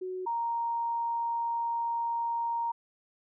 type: tone pair in turn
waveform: sine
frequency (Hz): 370 / 932.3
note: F#4 / A#5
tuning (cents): 0 / 0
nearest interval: octave + major third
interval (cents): 1600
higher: second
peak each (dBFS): -33 / -28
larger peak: second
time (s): 0.01-0.26 / 0.26-2.72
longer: second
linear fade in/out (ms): 10
effects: none